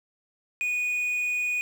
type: tone with quantisation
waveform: triangle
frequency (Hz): 2469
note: D#7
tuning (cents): -14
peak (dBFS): -23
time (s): 0.61-1.61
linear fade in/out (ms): 0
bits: 8
effects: none